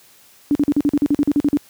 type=tone bursts; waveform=sine; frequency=290 Hz; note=D4; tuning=22 cents flat; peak=-12 dBFS; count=13; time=0.51-1.571 s; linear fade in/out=0 ms; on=41 ms; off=44 ms; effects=white hiss -50 dBFS RMS until 1.69 s + high-pass 60 Hz 12 dB/octave